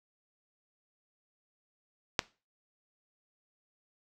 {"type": "click", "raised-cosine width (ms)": 0.2, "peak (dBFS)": -7, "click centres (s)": 2.192, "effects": ["noise-tail reverb RT60 0.3 s tail -20 dB re dry"]}